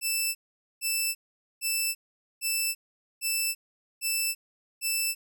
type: tone bursts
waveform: 10% pulse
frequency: 2646 Hz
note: E7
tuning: 6 cents sharp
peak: -17 dBFS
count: 7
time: 0.01-5.15 s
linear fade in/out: 50 ms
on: 340 ms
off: 460 ms
effects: none